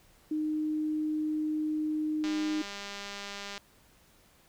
sine tone, 307.6 Hz, D#4, 20 cents flat, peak -28 dBFS, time 0.31-2.62 s, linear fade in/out 5 ms
click train, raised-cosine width 0.2 ms, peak -23 dBFS, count 270, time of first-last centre 2.24-3.578 s, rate 201 Hz
effects pink hiss -62 dBFS RMS until 4.48 s

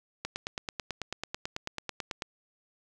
click train, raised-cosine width 0.2 ms, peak -16 dBFS, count 19, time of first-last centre 0.25-2.222 s, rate 9.13 Hz, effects none

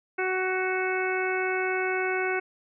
harmonic tone with a mistuned harmonic, 373 Hz, F#4, 14 cents sharp, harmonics 1 / 2 / 3 / 4 / 5 / 6 / 7, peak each -28 / -33 / -38 / -31 / -40 / -32 / -38 dBFS, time 0.18-2.4 s, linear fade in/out 10 ms, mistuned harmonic 6, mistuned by -23 cents, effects none

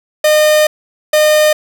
45% pulse tone pair in turn, 610 / 610 Hz, D#5 / D#5, -34 / -34 cents, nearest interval unison, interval 0 cents, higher neither, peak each -7 dBFS, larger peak neither, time 0.24-0.67 / 1.13-1.53 s, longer first, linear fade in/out 5 ms, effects none

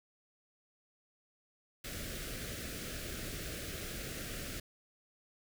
pink band-stop noise, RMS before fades -42 dBFS, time 1.84-4.6 s, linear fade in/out 5 ms, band 660 to 1300 Hz, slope 48 dB/octave, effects none

